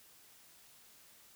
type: silence
effects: white hiss -61 dBFS RMS until 1.35 s